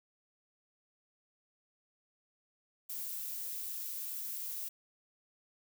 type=noise with amplitude modulation; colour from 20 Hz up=violet; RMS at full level=-39 dBFS; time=2.89-4.69 s; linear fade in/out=10 ms; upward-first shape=sine; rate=175 Hz; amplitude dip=30%; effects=none